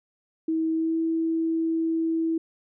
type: tone with pitch glide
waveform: sine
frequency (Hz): 321.5 to 326.2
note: E4 to E4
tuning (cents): -43 to -18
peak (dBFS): -22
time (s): 0.48-2.38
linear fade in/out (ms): 5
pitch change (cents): +25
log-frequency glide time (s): 0.71-0.97
effects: none